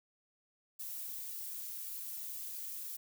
violet noise with flanger, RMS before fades -43 dBFS, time 0.79-2.97 s, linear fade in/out 10 ms, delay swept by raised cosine 1.9 to 4.5 ms, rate 1.9 Hz, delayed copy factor -0.65, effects none

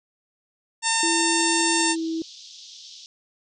harmonic tone, 905 Hz, A5, 48 cents sharp, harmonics 1 / 2 / 3 / 4 / 5 / 6 / 7 / 8 / 9 / 10, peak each -26 / -28 / -29 / -30 / -31 / -30 / -33 / -28 / -28 / -36 dBFS, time 0.82-1.96 s, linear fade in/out 50 ms
sine tone with pitch glide, 333.9 to 325.1 Hz, E4 to E4, +22 to -24 cents, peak -24 dBFS, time 1.03-2.22 s, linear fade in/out 2 ms, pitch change -46 cents, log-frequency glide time 1.76-2.02 s
pink band-pass noise, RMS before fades -44 dBFS, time 1.4-3.06 s, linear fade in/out 0 ms, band 3300 to 6200 Hz, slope 48 dB/octave
effects none

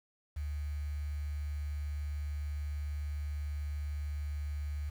sine tone with quantisation, 73.42 Hz, D2, in tune, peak -34 dBFS, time 0.36-4.9 s, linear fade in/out 10 ms, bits 9, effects none

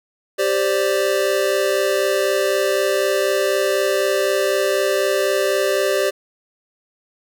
square chord, G suspended fourth, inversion none, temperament equal, 392 / 523.3 / 587.3 Hz, G4 / C5 / D5, 0 / 0 / 0 cents, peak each -21 / -23 / -21 dBFS, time 0.38-6.11 s, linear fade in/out 20 ms, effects none

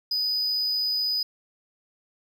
triangle tone, 4978 Hz, D#8, in tune, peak -22 dBFS, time 0.11-1.23 s, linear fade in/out 5 ms, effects none

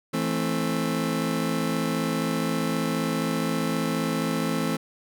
30% pulse chord, A minor, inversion second, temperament just, 165 / 220 / 264 Hz, E3 / A3 / C4, +2 / 0 / +16 cents, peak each -26 dBFS, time 0.13-4.77 s, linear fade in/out 10 ms, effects none

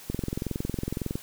click train, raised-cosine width 3 ms, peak -16 dBFS, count 24, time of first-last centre 0.1-1.155 s, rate 21.8 Hz, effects white hiss -47 dBFS RMS until 1.22 s

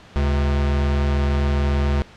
square tone pair together, 71.01 / 133.2 Hz, C#2 / C3, +42 / +31 cents, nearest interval major seventh, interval 1089 cents, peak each -18 / -28 dBFS, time 0.16-2.02 s, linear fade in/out 0 ms, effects pink hiss -45 dBFS RMS until 2.16 s + low-pass 4000 Hz 12 dB/octave

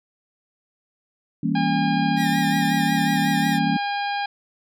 sine chord, E diminished seventh, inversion none, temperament equal with one note detuned, 164.81 / 199.65 / 233.1 / 277.2 Hz, E3 / G3 / Bb3 / Db4, 0 / +32 / 0 / 0 cents, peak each -25 dBFS, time 1.43-3.77 s, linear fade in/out 5 ms
harmonic tone, 811 Hz, G#5, 41 cents flat, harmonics 1 / 2 / 3 / 4 / 5 / 6, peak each -24 / -30 / -34 / -36 / -38 / -40 dBFS, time 1.55-4.26 s, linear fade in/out 5 ms
sawtooth tone with vibrato, 1852 Hz, A#6, 12 cents flat, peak -25 dBFS, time 2.16-3.6 s, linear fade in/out 50 ms, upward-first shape sine, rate 5.5 Hz, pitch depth 65 cents each way
effects none

